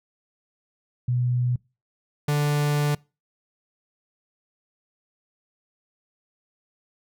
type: tone pair in turn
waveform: sine / 45% pulse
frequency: 123.47 / 146.83 Hz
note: B2 / D3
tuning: 0 / 0 cents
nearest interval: minor third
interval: 300 cents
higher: second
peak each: -20 dBFS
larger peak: neither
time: 1.08-1.56 / 2.28-2.95 s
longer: second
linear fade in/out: 5 ms
effects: noise-tail reverb RT60 0.3 s tail -25 dB re dry